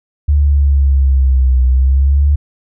sine linear two-way sweep, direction down then up, 73.2 to 63 to 73.2 Hz, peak -7 dBFS, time 0.28-2.36 s, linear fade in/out 10 ms, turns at 1.65 s, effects none

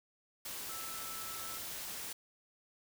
sine tone in noise, 1318.5 Hz, E6, in tune, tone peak -48 dBFS, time 0.69-1.58 s, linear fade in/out 5 ms, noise white, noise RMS -43 dBFS, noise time 0.45-2.13 s, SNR -8 dB, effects none

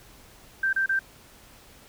sine tone bursts, 1568 Hz, G6, in tune, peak -21 dBFS, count 3, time 0.63-0.992 s, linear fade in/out 5 ms, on 100 ms, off 31 ms, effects pink hiss -52 dBFS RMS until 1.88 s

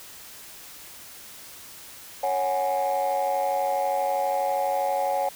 sine chord, C# suspended fourth, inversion none, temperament just, 554.4 / 739.2 / 831.5 Hz, C#5 / F#5 / G#5, 0 / -2 / +2 cents, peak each -25 dBFS, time 2.23-5.29 s, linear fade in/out 5 ms, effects tanh soft clip ceiling -18 dBFS + white hiss -44 dBFS RMS until 5.35 s

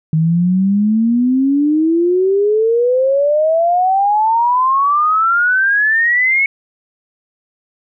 sine exponential sweep, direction up, 155.56 to 2217 Hz, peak -10 dBFS, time 0.13-6.46 s, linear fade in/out 2 ms, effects none

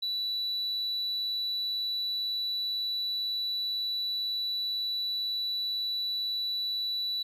sine tone, 3951 Hz, B7, in tune, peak -27 dBFS, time 0.02-7.23 s, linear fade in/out 10 ms, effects tanh soft clip ceiling -27 dBFS + 11-bit

